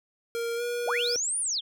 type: tone with pitch glide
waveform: square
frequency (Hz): 466.2 to 480.1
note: A#4 to B4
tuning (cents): 0 to -49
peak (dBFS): -29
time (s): 0.35-1.16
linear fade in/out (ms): 0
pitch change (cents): +51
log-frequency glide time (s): 0.56-0.62
type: linear two-way sweep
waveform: sine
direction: up then down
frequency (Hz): 300.3 to 9870 to 3000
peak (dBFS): -26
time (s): 0.86-1.61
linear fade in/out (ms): 20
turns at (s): 1.4
effects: none

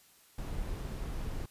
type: noise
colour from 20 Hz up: brown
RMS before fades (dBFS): -37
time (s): 0.38-1.46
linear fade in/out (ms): 5
effects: white hiss -62 dBFS RMS until 1.5 s + resampled to 32000 Hz

